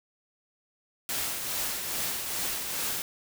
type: noise with tremolo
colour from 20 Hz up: white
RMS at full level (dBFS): -30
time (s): 1.09-3.02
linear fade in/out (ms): 0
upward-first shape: triangle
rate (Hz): 2.4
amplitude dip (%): 45
effects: none